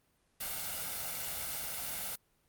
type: noise with comb filter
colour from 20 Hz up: white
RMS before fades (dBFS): -38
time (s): 0.4-2.16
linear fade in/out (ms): 10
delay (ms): 1.4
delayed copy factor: +0.6
effects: pink hiss -73 dBFS RMS until 2.48 s + Opus 32 kbps